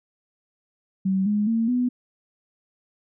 sine tone with pitch steps, 191 / 208.3 / 227.1 / 247.7 Hz, G3 / G#3 / A#3 / B3, -45 / +5 / -45 / +5 cents, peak -19 dBFS, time 1.05-1.89 s, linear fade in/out 10 ms, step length 210 ms, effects none

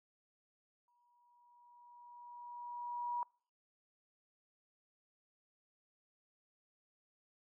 sine tone with exponential growth, 963 Hz, B5, 44 cents flat, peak -34 dBFS, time 0.88-3.23 s, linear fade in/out 1 ms, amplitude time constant 510 ms, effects noise-tail reverb RT60 0.5 s tail -26 dB re dry

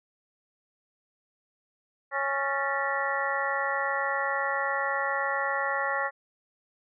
harmonic tone with a mistuned harmonic, 276.3 Hz, C#4, 6 cents flat, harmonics 2 / 3 / 4 / 5 / 6 / 7, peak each -33 / -33 / -33 / -33 / -33 / -33 dBFS, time 2.11-6.11 s, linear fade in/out 50 ms, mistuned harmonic 6, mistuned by +110 cents, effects none

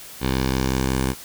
10% pulse tone with low-pass filter sweep, 65.41 Hz, C2, in tune, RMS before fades -22 dBFS, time 0.2-1.15 s, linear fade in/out 50 ms, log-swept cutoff 3900 to 11000 Hz, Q 1.7, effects white hiss -40 dBFS RMS until 1.24 s

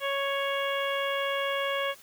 harmonic tone with a mistuned harmonic, 554.4 Hz, C#5, in tune, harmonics 1 / 2 / 3 / 4 / 5 / 6, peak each -30 / -33 / -35 / -36 / -37 / -38 dBFS, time 0-1.95 s, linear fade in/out 50 ms, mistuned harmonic 5, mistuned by +16 cents, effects white hiss -53 dBFS RMS until 2.02 s

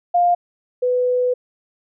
sine tone pair in turn, 703 / 497.8 Hz, F5 / B4, +11 / +14 cents, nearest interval tritone, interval 597 cents, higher first, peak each -12 / -15 dBFS, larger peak first, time 0.14-0.35 / 0.82-1.34 s, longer second, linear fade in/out 10 ms, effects none

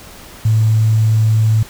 sine tone with quantisation, 110 Hz, A2, in tune, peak -9 dBFS, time 0.45-1.63 s, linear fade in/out 5 ms, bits 6, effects pink hiss -37 dBFS RMS until 1.69 s

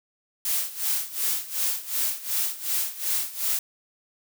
blue noise with tremolo, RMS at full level -24 dBFS, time 0.45-3.59 s, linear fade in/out 2 ms, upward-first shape sine, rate 2.7 Hz, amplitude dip 85%, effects none

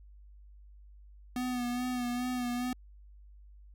square tone with vibrato, 246.9 Hz, B3, in tune, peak -32 dBFS, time 1.36-2.73 s, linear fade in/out 2 ms, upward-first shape sine, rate 2.4 Hz, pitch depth 34 cents each way, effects added 50 Hz sine -51 dBFS peak until 3.74 s

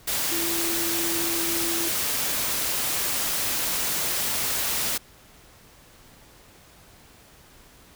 sine tone in noise, 335.7 Hz, E4, 32 cents sharp, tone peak -30 dBFS, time 0.31-1.89 s, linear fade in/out 10 ms, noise white, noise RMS -26 dBFS, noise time 0.07-4.98 s, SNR -7 dB, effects pink hiss -52 dBFS RMS until 7.95 s

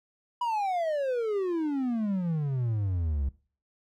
triangle exponential sweep, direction down, 987.8 to 65.41 Hz, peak -24 dBFS, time 0.41-3.29 s, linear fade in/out 5 ms, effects noise-tail reverb RT60 0.4 s tail -19 dB re dry

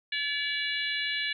harmonic tone, 573 Hz, D5, 43 cents flat, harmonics 3 / 4 / 5 / 6 / 7, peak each -33 / -34 / -35 / -36 / -36 dBFS, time 0.12-1.33 s, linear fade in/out 5 ms, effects none

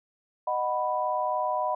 sine chord, B major, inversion first, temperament just, 617.4 / 740.8 / 987.8 Hz, D#5 / F#5 / B5, -14 / +2 / 0 cents, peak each -30 / -30 / -28 dBFS, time 0.47-1.75 s, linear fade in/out 5 ms, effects none

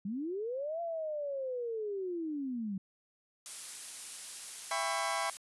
sine linear two-way sweep, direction up then down, 185 to 687 to 185 Hz, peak -34 dBFS, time 0.05-2.78 s, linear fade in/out 5 ms, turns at 0.81 s
blue noise, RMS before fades -41 dBFS, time 3.46-5.37 s, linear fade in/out 0 ms
30% pulse chord, C# half-diminished seventh, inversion first, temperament just, 665.2 / 798.3 / 997.9 / 1108.7 Hz, E5 / G5 / B5 / C#6, +16 / +31 / +18 / 0 cents, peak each -35 dBFS, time 4.71-5.3 s, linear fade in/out 2 ms
effects resampled to 24000 Hz

